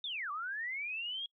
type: linear two-way sweep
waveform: sine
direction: down then up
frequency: 3700 to 1127 to 3320 Hz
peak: -36 dBFS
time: 0.04-1.26 s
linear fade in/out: 2 ms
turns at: 0.31 s
effects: noise-tail reverb RT60 0.1 s tail -24 dB re dry